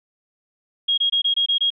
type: tone bursts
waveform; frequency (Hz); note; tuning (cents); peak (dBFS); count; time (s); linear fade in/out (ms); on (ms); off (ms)
sine; 3274; G#7; -25; -16; 7; 0.88-1.704; 10; 98; 23
effects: none